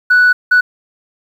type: tone bursts at uneven times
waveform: sine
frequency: 1480 Hz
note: F#6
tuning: in tune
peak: -4 dBFS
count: 2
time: 0.1-0.33 / 0.51-0.61 s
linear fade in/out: 10 ms
effects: tanh soft clip ceiling -4 dBFS + 7-bit